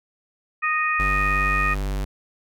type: harmonic tone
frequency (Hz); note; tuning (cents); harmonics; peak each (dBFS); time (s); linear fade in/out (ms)
620; D#5; -6; 2 / 3 / 4; -23 / -24 / -25; 0.62-1.75; 20
type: tone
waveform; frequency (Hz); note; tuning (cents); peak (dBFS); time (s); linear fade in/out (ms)
square; 49; G1; 0; -24; 0.99-2.05; 10
effects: none